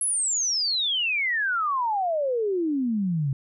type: exponential sweep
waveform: sine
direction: down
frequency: 11000 to 130.81 Hz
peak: -22 dBFS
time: 0.01-3.33 s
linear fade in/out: 2 ms
effects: none